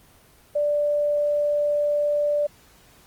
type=tone; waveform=sine; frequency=587.3 Hz; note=D5; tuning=in tune; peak=-19 dBFS; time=0.55-2.47 s; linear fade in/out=10 ms; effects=pink hiss -54 dBFS RMS until 3.06 s + Opus 24 kbps